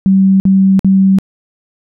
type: tone bursts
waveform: sine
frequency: 192.3 Hz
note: G3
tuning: 33 cents flat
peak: -5 dBFS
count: 3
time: 0.06-1.186 s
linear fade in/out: 0 ms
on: 340 ms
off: 53 ms
effects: none